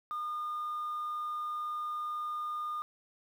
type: tone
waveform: sine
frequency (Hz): 1217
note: D#6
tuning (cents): -39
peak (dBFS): -32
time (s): 0.11-2.82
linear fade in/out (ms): 0
effects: tanh soft clip ceiling -31 dBFS + 10-bit